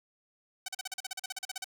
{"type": "tone bursts", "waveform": "5% pulse", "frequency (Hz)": 757, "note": "F#5", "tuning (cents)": 39, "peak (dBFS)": -23, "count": 16, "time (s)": [0.66, 1.644], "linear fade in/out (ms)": 5, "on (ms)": 24, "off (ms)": 40, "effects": []}